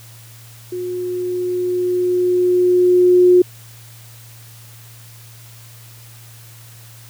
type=tone with level ramp; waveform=sine; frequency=360 Hz; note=F#4; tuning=47 cents flat; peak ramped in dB=-22 to -6 dBFS; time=0.72-3.42 s; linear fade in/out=5 ms; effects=added 115 Hz sine -40 dBFS peak until 7.09 s + white hiss -44 dBFS RMS until 7.09 s